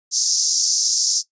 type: band-pass noise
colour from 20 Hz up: white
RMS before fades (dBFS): -19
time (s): 0.11-1.23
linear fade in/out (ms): 50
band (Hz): 5100 to 6600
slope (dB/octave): 48
effects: noise-tail reverb RT60 0.1 s tail -17 dB re dry + resampled to 16000 Hz